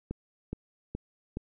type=click train; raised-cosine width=3 ms; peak=-21 dBFS; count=4; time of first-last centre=0.11-1.371 s; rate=2.38 Hz; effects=none